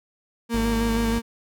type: tone with vibrato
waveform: 35% pulse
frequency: 230 Hz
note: A#3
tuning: 23 cents flat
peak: -20 dBFS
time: 0.49-1.22 s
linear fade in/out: 50 ms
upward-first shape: square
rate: 6.3 Hz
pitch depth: 18 cents each way
type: tone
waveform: 40% pulse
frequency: 51.91 Hz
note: G#1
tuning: in tune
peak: -25 dBFS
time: 0.54-1.19 s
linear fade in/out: 5 ms
effects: none